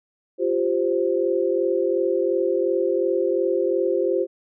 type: chord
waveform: sine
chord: F suspended second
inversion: none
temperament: equal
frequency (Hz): 349.2 / 392 / 523.3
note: F4 / G4 / C5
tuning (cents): 0 / 0 / 0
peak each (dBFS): -23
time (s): 0.38-4.27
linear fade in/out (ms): 50
effects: none